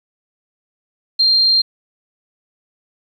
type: tone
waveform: sine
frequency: 4186 Hz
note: C8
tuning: in tune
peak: -10 dBFS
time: 1.19-1.62 s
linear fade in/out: 10 ms
effects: 8-bit